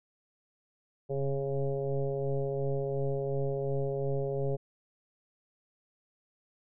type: tone with frequency modulation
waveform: sine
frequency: 275.4 Hz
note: C#4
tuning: 11 cents flat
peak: -28 dBFS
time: 1.09-4.57 s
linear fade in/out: 20 ms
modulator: 137 Hz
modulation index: 2.2
effects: none